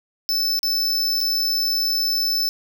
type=tone with dropouts; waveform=square; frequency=5274 Hz; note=E8; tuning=in tune; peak=-19 dBFS; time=0.29-2.49 s; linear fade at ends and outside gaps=0 ms; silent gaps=0.591-0.631 / 1.205-1.211 s; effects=none